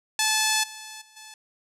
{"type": "tone with level steps", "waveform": "5% pulse", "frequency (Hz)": 868, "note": "A5", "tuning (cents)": -24, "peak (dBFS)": [-8, -26, -40, -30], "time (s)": [0.19, 1.34], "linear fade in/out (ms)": 2, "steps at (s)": [0.63, 1.01, 1.16], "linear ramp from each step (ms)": 10, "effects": ["low-pass 10000 Hz 12 dB/octave"]}